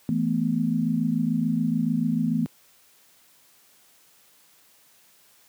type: chord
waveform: sine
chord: E suspended fourth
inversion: none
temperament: equal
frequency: 164.81 / 220 / 246.9 Hz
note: E3 / A3 / B3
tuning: 0 / 0 / 0 cents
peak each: -26 / -25 / -25 dBFS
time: 0.09-2.46 s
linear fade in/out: 0 ms
effects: white hiss -58 dBFS RMS until 5.48 s + high-pass 100 Hz 12 dB/octave